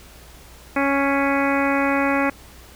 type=harmonic tone with a mistuned harmonic; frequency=277.3 Hz; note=C#4; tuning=1 cent sharp; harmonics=1 / 2 / 3 / 4 / 5 / 6 / 7 / 8 / 9; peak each=-21 / -24 / -26 / -27 / -28 / -29 / -29 / -30 / -31 dBFS; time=0.76-2.3 s; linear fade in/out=5 ms; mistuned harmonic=7; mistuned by=+30 cents; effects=added 60 Hz sine -46 dBFS peak until 2.75 s + pink hiss -46 dBFS RMS until 2.75 s